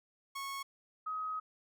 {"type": "tone pair in turn", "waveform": ["sawtooth", "sine"], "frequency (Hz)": [1100, 1264.4], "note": ["C#6", "D#6"], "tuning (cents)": [-14, 27], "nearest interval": "major second", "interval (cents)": 241, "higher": "second", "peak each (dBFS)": [-35, -35], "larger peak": "neither", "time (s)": [[0.35, 0.63], [1.06, 1.4]], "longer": "second", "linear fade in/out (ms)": 10, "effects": []}